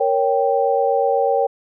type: chord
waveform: sine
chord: G diminished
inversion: first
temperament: equal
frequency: 466.2 / 554.4 / 784 Hz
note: Bb4 / Db5 / G5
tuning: 0 / 0 / 0 cents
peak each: -19 dBFS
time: 0-1.47 s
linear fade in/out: 10 ms
effects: none